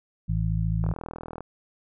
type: harmonic tone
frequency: 54.3 Hz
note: A1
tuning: 22 cents flat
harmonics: 1 / 2 / 3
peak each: -27 / -27 / -27 dBFS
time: 0.28-0.94 s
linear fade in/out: 20 ms
type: click train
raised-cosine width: 1 ms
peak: -22 dBFS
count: 24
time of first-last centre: 0.84-1.407 s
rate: 40.6 Hz
effects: none